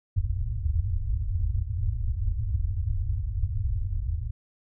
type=low-pass noise; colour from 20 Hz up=white; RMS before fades=-27 dBFS; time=0.16-4.31 s; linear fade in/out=10 ms; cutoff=110 Hz; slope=96 dB/octave; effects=none